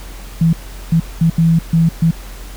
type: tone bursts at uneven times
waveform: sine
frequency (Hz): 164.81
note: E3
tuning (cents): 0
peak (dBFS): -8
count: 6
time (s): 0.41-0.53 / 0.92-1 / 1.21-1.3 / 1.38-1.59 / 1.73-1.89 / 2.02-2.11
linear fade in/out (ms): 5
effects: added 44 Hz sine -29 dBFS peak until 2.56 s + pink hiss -37 dBFS RMS until 2.56 s